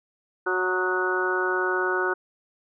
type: harmonic tone with a mistuned harmonic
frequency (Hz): 184.2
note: F#3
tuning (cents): -7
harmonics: 2 / 3 / 4 / 5 / 6 / 7 / 8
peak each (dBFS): -26 / -35 / -36 / -32 / -35 / -31 / -26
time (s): 0.46-2.14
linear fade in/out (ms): 10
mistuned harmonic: 7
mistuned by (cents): -33
effects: none